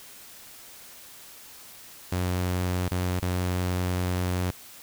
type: tone with dropouts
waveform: sawtooth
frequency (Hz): 90.5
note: F#2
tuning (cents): -38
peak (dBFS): -21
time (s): 2.12-4.51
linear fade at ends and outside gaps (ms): 5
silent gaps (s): 2.885-2.912 / 3.198-3.222
effects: white hiss -47 dBFS RMS until 4.82 s